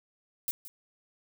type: noise with echo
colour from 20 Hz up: violet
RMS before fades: -31 dBFS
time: 0.48-0.51 s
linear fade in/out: 0 ms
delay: 170 ms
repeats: 1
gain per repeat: -14 dB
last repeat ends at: 0.68 s
effects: none